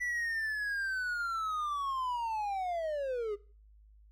triangle linear sweep, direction down, 1975.5 to 399.7 Hz, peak -30 dBFS, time 0-3.36 s, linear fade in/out 20 ms, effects noise-tail reverb RT60 0.4 s tail -20 dB re dry + added 52 Hz sine -56 dBFS peak until 4.11 s

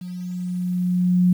sine tone with level ramp, 180 Hz, F#3, 47 cents flat, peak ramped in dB -30 to -12 dBFS, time 0.01-1.33 s, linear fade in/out 5 ms, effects 8-bit

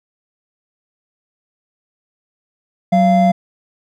triangle tone pair together, 187.03 / 690 Hz, F#3 / F5, +19 / -21 cents, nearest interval octave + major seventh, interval 2260 cents, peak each -10 dBFS, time 2.92-3.32 s, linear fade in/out 10 ms, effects none

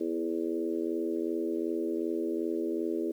harmonic tone with a mistuned harmonic, 82.7 Hz, E2, 6 cents sharp, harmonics 3 / 4 / 5 / 6 / 7, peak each -38 / -31 / -34 / -41 / -43 dBFS, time 0-3.12 s, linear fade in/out 10 ms, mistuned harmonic 3, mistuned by -17 cents, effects 10-bit

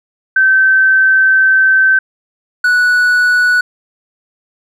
sine / triangle tone pair in turn, 1544 / 1475.2 Hz, G6 / F#6, -27 / -6 cents, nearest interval minor second, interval 79 cents, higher first, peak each -6 dBFS, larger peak neither, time 0.36-1.99 / 2.64-3.61 s, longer first, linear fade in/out 5 ms, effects none

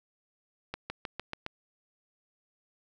accelerating click train, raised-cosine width 0.3 ms, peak -19 dBFS, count 6, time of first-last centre 0.74-1.464 s, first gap 160 ms, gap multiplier 0.95, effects none

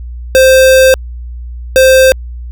square tone pair in turn, 523.3 / 523.3 Hz, C5 / C5, 0 / 0 cents, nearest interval unison, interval 0 cents, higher neither, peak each -3 dBFS, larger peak neither, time 0.35-0.94 / 1.76-2.12 s, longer first, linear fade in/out 0 ms, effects added 60 Hz sine -21 dBFS peak until 2.51 s

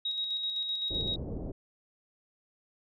sine tone with tremolo, 3796 Hz, A#7, 31 cents sharp, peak -29 dBFS, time 0.05-1.16 s, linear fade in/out 5 ms, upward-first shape square, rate 7.8 Hz, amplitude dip 35%
pink low-pass noise, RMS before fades -37 dBFS, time 0.9-1.52 s, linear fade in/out 10 ms, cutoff 540 Hz, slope 24 dB/octave
effects none

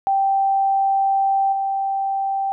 sine tone with level steps, 782 Hz, G5, 4 cents flat, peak -15 / -19 dBFS, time 0.07-2.52 s, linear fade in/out 0 ms, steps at 1.52 s, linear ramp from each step 10 ms, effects none

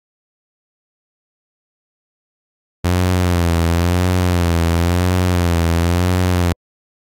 sawtooth tone with vibrato, 87.31 Hz, F2, in tune, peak -9 dBFS, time 2.84-6.53 s, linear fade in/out 10 ms, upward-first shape sine, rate 0.97 Hz, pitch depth 74 cents each way, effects AAC 64 kbps

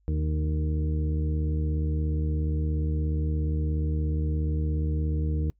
harmonic tone with a mistuned harmonic, 77 Hz, D#2, 17 cents flat, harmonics 1 / 2 / 3 / 4 / 5 / 6, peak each -25 / -31 / -41 / -36 / -48 / -40 dBFS, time 0.08-5.5 s, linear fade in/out 0 ms, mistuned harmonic 3, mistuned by -35 cents, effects noise-tail reverb RT60 0.1 s tail -24 dB re dry + added 50 Hz sine -63 dBFS peak until 5.59 s

